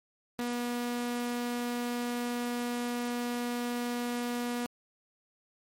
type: tone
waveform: sawtooth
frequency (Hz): 241.6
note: B3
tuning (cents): -38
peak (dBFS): -27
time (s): 0.39-4.66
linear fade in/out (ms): 0
effects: MP3 64 kbps